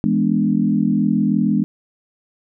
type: chord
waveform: sine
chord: E dominant seventh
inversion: none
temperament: equal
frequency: 164.81 / 207.7 / 246.9 / 293.7 Hz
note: E3 / G#3 / B3 / D4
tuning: 0 / 0 / 0 / 0 cents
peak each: -22 / -17 / -20 / -22 dBFS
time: 0.04-1.64 s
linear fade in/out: 0 ms
effects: none